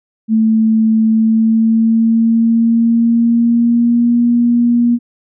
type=tone with pitch glide; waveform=sine; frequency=221.1 to 238.3 Hz; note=A3 to A#3; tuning=+9 to +38 cents; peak=-8 dBFS; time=0.28-4.99 s; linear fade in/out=50 ms; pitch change=+129 cents; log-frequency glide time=1.06-4.19 s; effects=none